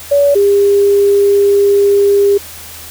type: tone pair in turn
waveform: sine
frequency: 569 / 402.3 Hz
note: C#5 / G4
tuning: +45 / +45 cents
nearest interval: tritone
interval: 600 cents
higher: first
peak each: -6 dBFS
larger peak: neither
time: 0.11-0.35 / 0.35-2.38 s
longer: second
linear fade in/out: 10 ms
effects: added 81 Hz sine -39 dBFS peak until 2.9 s + white hiss -31 dBFS RMS until 2.9 s